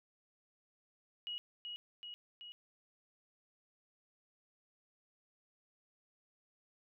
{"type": "tone with echo", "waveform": "sine", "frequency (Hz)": 2902, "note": "F#7", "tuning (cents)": -34, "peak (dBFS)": -39, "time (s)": [1.27, 1.38], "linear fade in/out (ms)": 0, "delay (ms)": 380, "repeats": 3, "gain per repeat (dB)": -3, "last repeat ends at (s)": 2.52, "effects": []}